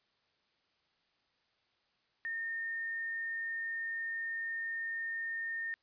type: tone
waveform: sine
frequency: 1826 Hz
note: A#6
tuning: 36 cents flat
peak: -35 dBFS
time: 2.25-5.74 s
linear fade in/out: 0 ms
effects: white hiss -75 dBFS RMS until 5.82 s + resampled to 11025 Hz